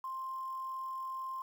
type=tone with quantisation; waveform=sine; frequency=1051 Hz; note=C6; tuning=7 cents sharp; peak=-37 dBFS; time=0.04-1.42 s; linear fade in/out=2 ms; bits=10; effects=none